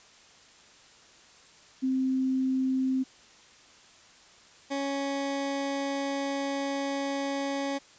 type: tone pair in turn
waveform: sine / 20% pulse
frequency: 261.6 / 277.4 Hz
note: C4 / C#4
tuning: 0 / +1 cents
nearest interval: minor second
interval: 101 cents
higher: second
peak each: -24 dBFS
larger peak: neither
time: 1.82-3.04 / 4.7-7.79 s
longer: second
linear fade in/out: 20 ms
effects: white hiss -55 dBFS RMS until 7.98 s + resampled to 16000 Hz